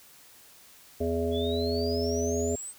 harmonic tone, 83.3 Hz, E2, 19 cents sharp, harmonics 1 / 3 / 5 / 7 / 8, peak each -32 / -32 / -29 / -35 / -36 dBFS, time 1-2.56 s, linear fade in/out 10 ms
sine exponential sweep, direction up, 3333 to 8372 Hz, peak -36 dBFS, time 1.31-2.74 s, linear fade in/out 50 ms
effects white hiss -54 dBFS RMS until 2.78 s

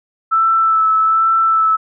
sine tone with vibrato, 1318.5 Hz, E6, in tune, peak -10 dBFS, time 0.31-1.77 s, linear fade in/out 20 ms, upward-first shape sine, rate 1.2 Hz, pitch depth 19 cents each way, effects none

